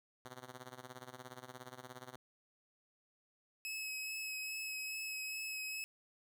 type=tone with tremolo; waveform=5% pulse; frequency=127.1 Hz; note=C3; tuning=50 cents flat; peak=-35 dBFS; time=0.25-2.16 s; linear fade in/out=2 ms; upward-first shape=sine; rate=17 Hz; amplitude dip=85%
type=tone with vibrato; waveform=sawtooth; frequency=2569 Hz; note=E7; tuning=45 cents flat; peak=-37 dBFS; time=3.65-5.84 s; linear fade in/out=0 ms; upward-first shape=sine; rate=2.4 Hz; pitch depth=14 cents each way
effects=none